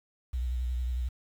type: tone with vibrato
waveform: sine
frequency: 61.8 Hz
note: B1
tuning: 2 cents sharp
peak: -28 dBFS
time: 0.33-1.09 s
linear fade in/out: 10 ms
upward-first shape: sine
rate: 11 Hz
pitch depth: 56 cents each way
effects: 9-bit